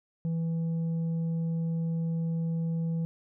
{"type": "tone with tanh clipping", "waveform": "sine", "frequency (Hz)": 164.81, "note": "E3", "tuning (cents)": 0, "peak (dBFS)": -28, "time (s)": [0.25, 3.05], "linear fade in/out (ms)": 0, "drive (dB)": 4, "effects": []}